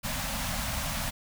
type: band-stop noise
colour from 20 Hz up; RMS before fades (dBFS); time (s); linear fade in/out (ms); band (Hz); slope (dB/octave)
pink; -32; 0.03-1.11; 20; 270 to 540; 96
effects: none